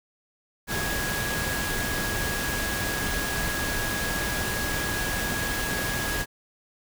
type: tone in noise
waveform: sine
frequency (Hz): 1658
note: G#6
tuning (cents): -3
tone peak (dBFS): -31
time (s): 0.67-6.26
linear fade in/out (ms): 50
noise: pink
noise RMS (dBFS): -29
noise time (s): 0.67-6.26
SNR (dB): -5
effects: none